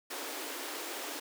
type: high-pass noise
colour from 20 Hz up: pink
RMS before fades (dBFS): -40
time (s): 0.1-1.2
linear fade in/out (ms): 10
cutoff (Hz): 270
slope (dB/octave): 96
effects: none